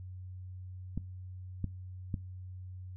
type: clicks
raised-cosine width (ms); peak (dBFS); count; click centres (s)
5; -21; 3; 0.976 / 1.643 / 2.142
effects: noise-tail reverb RT60 0.3 s tail -21 dB re dry + added 92 Hz sine -42 dBFS peak until 2.96 s